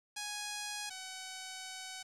5% pulse tone pair in turn, 830.6 / 753.4 Hz, G#5 / F#5, 0 / +31 cents, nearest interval major second, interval 169 cents, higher first, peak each -26 / -31 dBFS, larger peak first, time 0.16-0.9 / 0.9-2.03 s, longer second, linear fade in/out 10 ms, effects low-pass 9000 Hz 12 dB/octave + 11-bit

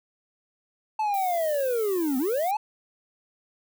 triangle linear two-way sweep, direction down then up, 880 to 246.9 to 880 Hz, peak -21 dBFS, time 0.99-2.57 s, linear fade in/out 5 ms, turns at 2.18 s
violet noise, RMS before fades -38 dBFS, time 1.14-2.51 s, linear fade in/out 0 ms
effects none

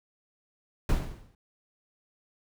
brown noise with exponential decay, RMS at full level -22 dBFS, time 0.89-1.35 s, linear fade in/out 2 ms, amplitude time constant 100 ms, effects none

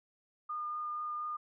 sine tone with vibrato, 1215 Hz, D#6, 42 cents flat, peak -35 dBFS, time 0.49-1.37 s, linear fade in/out 10 ms, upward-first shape triangle, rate 4.2 Hz, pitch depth 11 cents each way, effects none

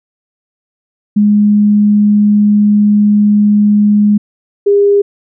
sine tone pair in turn, 207.7 / 404.3 Hz, G#3 / G#4, 0 / -46 cents, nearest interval octave, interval 1154 cents, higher second, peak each -5 dBFS, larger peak neither, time 1.16-4.18 / 4.66-5.02 s, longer first, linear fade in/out 10 ms, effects none

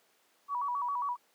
sine tone with vibrato, 1050 Hz, C6, 6 cents sharp, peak -30 dBFS, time 0.48-1.17 s, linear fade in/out 50 ms, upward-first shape square, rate 7.4 Hz, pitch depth 130 cents each way, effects pink hiss -68 dBFS RMS until 1.34 s + high-pass 400 Hz 12 dB/octave

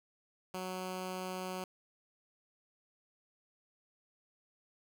10% pulse tone, 185 Hz, F#3, in tune, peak -30 dBFS, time 0.54-1.64 s, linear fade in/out 2 ms, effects none

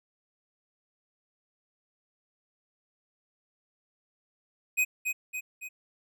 square tone with echo, 2508 Hz, D#7, 13 cents sharp, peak -23 dBFS, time 4.77-4.85 s, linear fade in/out 20 ms, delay 280 ms, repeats 3, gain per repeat -5 dB, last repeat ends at 5.69 s, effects none

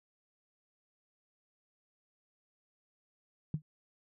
sine tone with exponential decay, 152.9 Hz, D#3, 30 cents flat, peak -26 dBFS, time 3.54-3.62 s, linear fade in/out 2 ms, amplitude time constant 17 ms, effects none

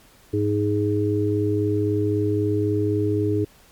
harmonic tone, 103.83 Hz, G#2, in tune, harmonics 1 / 3 / 4, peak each -23 / -23 / -23 dBFS, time 0.33-3.45 s, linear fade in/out 10 ms, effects pink hiss -53 dBFS RMS until 3.71 s + MP3 96 kbps

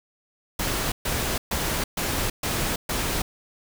pink noise bursts, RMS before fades -26 dBFS, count 6, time 0.59-3.22 s, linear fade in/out 5 ms, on 330 ms, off 130 ms, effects none

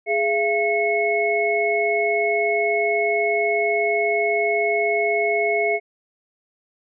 sine tone cluster, 416.3 / 680 / 2188 Hz, G#4 / F5 / C#7, +4 / -46 / -23 cents, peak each -22 dBFS, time 0.06-5.8 s, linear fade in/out 50 ms, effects none

